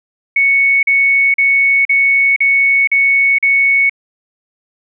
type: tone bursts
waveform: sine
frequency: 2217 Hz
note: C#7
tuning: in tune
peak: -8 dBFS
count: 7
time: 0.36-3.896 s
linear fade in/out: 5 ms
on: 470 ms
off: 41 ms
effects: none